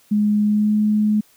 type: tone with pitch glide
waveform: sine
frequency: 209.1 to 211.8 Hz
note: G#3 to G#3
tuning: +12 to +34 cents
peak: -14 dBFS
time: 0.11-1.21 s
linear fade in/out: 10 ms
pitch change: +22 cents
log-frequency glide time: 0.45-0.74 s
effects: white hiss -55 dBFS RMS until 1.36 s